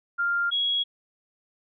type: tone pair in turn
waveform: sine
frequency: 1396.9 / 3322 Hz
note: F6 / G#7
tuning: 0 / 0 cents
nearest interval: octave + minor third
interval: 1500 cents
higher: second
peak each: -22 dBFS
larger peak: neither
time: 0.18-0.51 / 0.51-0.84 s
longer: neither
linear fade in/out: 20 ms
effects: none